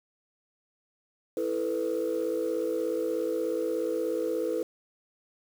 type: chord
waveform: sine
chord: E suspended fourth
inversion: none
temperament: equal with one note detuned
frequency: 329.6 / 440 / 496.7 Hz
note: E4 / A4 / B4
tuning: 0 / 0 / +10 cents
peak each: -31 / -30 / -29 dBFS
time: 1.37-4.63 s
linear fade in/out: 2 ms
effects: tanh soft clip ceiling -21 dBFS + 8-bit